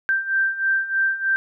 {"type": "beating tone pair", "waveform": "sine", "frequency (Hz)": [1567, 1570.2], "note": ["G6", "G6"], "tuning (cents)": [-1, 2], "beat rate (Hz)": 3.2, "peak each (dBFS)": [-24, -20], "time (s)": [0.09, 1.36], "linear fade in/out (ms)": 0, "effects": []}